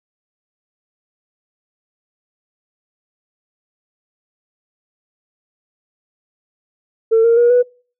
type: tone with pitch steps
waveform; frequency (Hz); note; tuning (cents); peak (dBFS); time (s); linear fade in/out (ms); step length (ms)
sine; 450 / 463.5 / 477.3 / 491.6; A4 / A#4 / A#4 / B4; +39 / -10 / +41 / -8; -7; 7.11-7.63; 20; 130
effects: noise-tail reverb RT60 0.4 s tail -26 dB re dry + tanh soft clip ceiling -5 dBFS